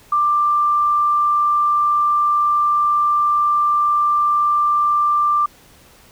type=tone; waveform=sine; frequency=1183 Hz; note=D6; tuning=12 cents sharp; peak=-13 dBFS; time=0.12-5.46 s; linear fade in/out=5 ms; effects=pink hiss -48 dBFS RMS until 6.11 s